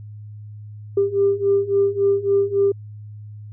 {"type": "beating tone pair", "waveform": "sine", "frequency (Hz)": [395.9, 399.5], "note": ["G4", "G4"], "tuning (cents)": [17, 33], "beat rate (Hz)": 3.6, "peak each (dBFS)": [-19, -17], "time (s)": [0.97, 2.72], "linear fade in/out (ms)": 5, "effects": ["tanh soft clip ceiling -8 dBFS", "added 105 Hz sine -34 dBFS peak until 3.52 s"]}